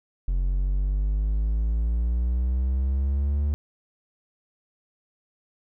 triangle exponential sweep, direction up, 44.13 to 73.9 Hz, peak -19 dBFS, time 0.28-3.54 s, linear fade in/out 0 ms, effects none

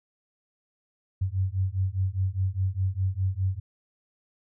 sine beating tone pair, 92.5 / 97.4 Hz, F#2 / G2, 0 / -11 cents, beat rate 4.9 Hz, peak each -27 dBFS, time 1.21-3.6 s, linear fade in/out 10 ms, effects none

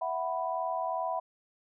sine chord, E suspended second, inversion none, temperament just, 659.3 / 741.7 / 988.9 Hz, E5 / F#5 / B5, 0 / +4 / +2 cents, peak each -34 dBFS, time 0.01-1.2 s, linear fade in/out 10 ms, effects none

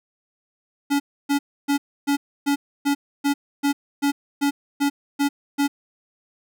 square tone bursts, 283.5 Hz, C#4, 39 cents sharp, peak -18 dBFS, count 13, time 0.9-5.68 s, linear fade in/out 20 ms, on 100 ms, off 290 ms, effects none

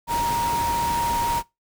sine tone in noise, 939 Hz, A#5, 12 cents sharp, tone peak -21 dBFS, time 0.07-1.43 s, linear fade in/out 50 ms, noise pink, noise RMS -30 dBFS, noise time 0.07-1.43 s, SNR +6 dB, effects noise-tail reverb RT60 0.2 s tail -21 dB re dry

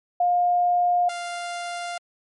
sine / sawtooth tone pair in turn, 709 / 698 Hz, F5 / F5, +26 / -1 cents, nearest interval unison, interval 27 cents, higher first, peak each -17 / -25 dBFS, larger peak first, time 0.2-1.09 / 1.09-1.98 s, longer neither, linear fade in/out 5 ms, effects MP3 48 kbps

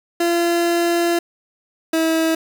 30% pulse tone pair in turn, 342.1 / 323.7 Hz, F4 / E4, -36 / -31 cents, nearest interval minor second, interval 95 cents, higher first, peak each -13 dBFS, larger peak neither, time 0.2-1.19 / 1.93-2.35 s, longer first, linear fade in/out 5 ms, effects 8-bit

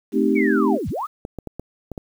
sine chord, A half-diminished seventh, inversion none, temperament equal, 220 / 261.6 / 311.1 / 392 Hz, A3 / C4 / Eb4 / G4, 0 / 0 / 0 / 0 cents, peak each -21 dBFS, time 0.12-0.79 s, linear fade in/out 50 ms
sine linear two-way sweep, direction down then up, 2334 to 60.1 to 1349 Hz, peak -23 dBFS, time 0.35-1.07 s, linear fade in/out 20 ms, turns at 0.89 s
clicks, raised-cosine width 2 ms, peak -17 dBFS, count 6, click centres 1.251 / 1.387 / 1.473 / 1.596 / 1.917 / 1.978 s
effects 8-bit

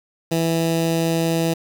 15% pulse tone with notch filter, 164.81 Hz, E3, in tune, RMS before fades -20 dBFS, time 0.31-1.54 s, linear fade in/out 10 ms, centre 1500 Hz, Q 1.5, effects 7-bit

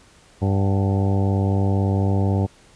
harmonic tone with a mistuned harmonic, 98 Hz, G2, in tune, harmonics 1 / 2 / 3 / 4 / 5 / 6 / 7 / 8 / 9, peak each -18 / -24 / -28 / -30 / -32 / -34 / -35 / -36 / -37 dBFS, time 0.41-2.47 s, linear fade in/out 20 ms, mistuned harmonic 7, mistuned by +84 cents, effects pink hiss -52 dBFS RMS until 2.75 s + resampled to 22050 Hz

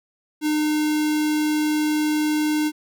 square tone with notch filter, 304 Hz, D#4, 40 cents flat, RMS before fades -21 dBFS, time 0.41-2.72 s, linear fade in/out 50 ms, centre 1100 Hz, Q 1.7, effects none

